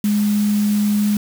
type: tone in noise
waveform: sine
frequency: 207.7 Hz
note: G#3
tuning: in tune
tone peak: -14 dBFS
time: 0.04-1.17 s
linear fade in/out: 2 ms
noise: white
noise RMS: -32 dBFS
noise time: 0.04-1.17 s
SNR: +15 dB
effects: none

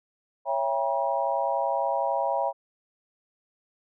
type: chord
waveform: sine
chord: C# diminished seventh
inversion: none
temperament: just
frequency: 554.4 / 665.2 / 798.3 / 957.9 Hz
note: C#5 / E5 / G5 / Bb5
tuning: 0 / +16 / +31 / +47 cents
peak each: -29 dBFS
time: 0.45-2.53 s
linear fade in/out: 50 ms
effects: none

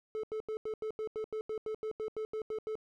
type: tone bursts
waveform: triangle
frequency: 434.6 Hz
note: A4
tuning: 21 cents flat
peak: -32 dBFS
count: 16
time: 0.15-2.754 s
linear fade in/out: 0 ms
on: 84 ms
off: 84 ms
effects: none

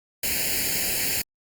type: noise with comb filter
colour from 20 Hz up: white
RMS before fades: -25 dBFS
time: 0.23-1.22 s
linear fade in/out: 5 ms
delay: 0.42 ms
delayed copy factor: +0.9
effects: Opus 48 kbps

